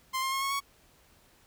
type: tone with pitch steps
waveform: sawtooth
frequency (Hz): 1046.5 / 1062.9 / 1079.7 / 1096.6 / 1113.9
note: C6 / C6 / C#6 / C#6 / C#6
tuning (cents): 0 / +27 / -46 / -19 / +8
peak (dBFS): -25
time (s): 0.13-0.605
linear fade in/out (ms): 20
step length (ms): 95
effects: pink hiss -62 dBFS RMS until 1.46 s